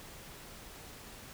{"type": "silence", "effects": ["pink hiss -50 dBFS RMS until 1.33 s"]}